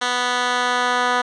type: tone with band-pass filter sweep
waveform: 10% pulse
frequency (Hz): 246.9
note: B3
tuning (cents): 0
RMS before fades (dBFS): -20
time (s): 0.01-1.22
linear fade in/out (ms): 10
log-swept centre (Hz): 2800 to 1500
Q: 0.7
effects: resampled to 22050 Hz